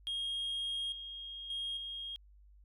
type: tone with level steps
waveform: sine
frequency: 3252 Hz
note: G#7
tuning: 37 cents flat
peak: -32 / -42 / -34 / -39 dBFS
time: 0.07-2.16 s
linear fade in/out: 0 ms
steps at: 0.92 / 1.5 / 1.77 s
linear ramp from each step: 2 ms
effects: tanh soft clip ceiling -33 dBFS + added 50 Hz sine -57 dBFS peak until 2.64 s